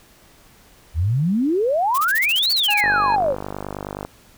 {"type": "exponential two-way sweep", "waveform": "sine", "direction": "up then down", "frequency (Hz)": [73.42, 4594, 485.4], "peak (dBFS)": -16, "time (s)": [0.94, 3.36], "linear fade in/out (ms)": 50, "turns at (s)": 2.52}
{"type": "noise bursts", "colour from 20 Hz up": "blue", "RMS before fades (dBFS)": -27, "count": 13, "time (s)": [1.94, 2.81], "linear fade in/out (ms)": 10, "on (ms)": 42, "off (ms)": 27}
{"type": "harmonic tone", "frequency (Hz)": 830.6, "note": "G#5", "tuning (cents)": 0, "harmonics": [1, 2, 3, 5], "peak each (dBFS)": [-22, -28, -32, -36], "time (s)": [2.68, 3.16], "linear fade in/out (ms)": 10}
{"type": "click train", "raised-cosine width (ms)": 1, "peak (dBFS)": -14, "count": 61, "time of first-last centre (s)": [2.84, 4.05], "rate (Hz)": 49.6}
{"effects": ["pink hiss -51 dBFS RMS until 4.37 s"]}